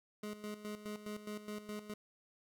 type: tone with tremolo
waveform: 25% pulse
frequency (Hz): 210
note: G#3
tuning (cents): +19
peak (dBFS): -37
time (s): 0.23-1.94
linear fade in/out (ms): 5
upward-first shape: square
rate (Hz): 4.8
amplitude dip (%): 70
effects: none